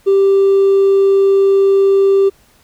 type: tone with hard clipping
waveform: triangle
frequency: 392 Hz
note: G4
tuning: in tune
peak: -7 dBFS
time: 0.06-2.3 s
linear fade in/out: 20 ms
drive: 2 dB
effects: pink hiss -51 dBFS RMS until 2.63 s